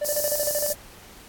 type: tone with tremolo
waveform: triangle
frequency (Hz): 590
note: D5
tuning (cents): +8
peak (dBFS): -21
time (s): 0.01-0.73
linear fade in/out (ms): 10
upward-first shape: square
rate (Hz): 13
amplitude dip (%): 75
type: high-pass noise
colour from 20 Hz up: white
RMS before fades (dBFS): -27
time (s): 0.04-0.74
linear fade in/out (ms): 20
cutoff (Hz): 4700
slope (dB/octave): 48
effects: pink hiss -47 dBFS RMS until 1.28 s + AAC 64 kbps